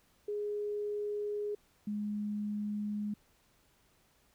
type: tone pair in turn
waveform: sine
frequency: 415 / 208.3 Hz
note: G#4 / G#3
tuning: -1 / +5 cents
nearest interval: octave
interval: 1194 cents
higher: first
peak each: -33 / -33 dBFS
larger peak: neither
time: 0.28-1.55 / 1.87-3.14 s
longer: neither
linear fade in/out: 5 ms
effects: pink hiss -69 dBFS RMS until 4.34 s